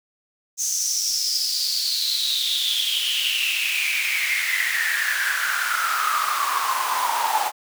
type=noise with high-pass filter sweep; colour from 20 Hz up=pink; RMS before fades=-23 dBFS; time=0.57-7.52 s; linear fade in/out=50 ms; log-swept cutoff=6400 to 830 Hz; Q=8.9; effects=none